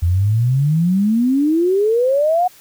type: exponential sweep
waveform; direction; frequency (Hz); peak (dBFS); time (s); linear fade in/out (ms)
sine; up; 82.5 to 743; -12; 0.02-2.48; 10
effects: white hiss -46 dBFS RMS until 2.6 s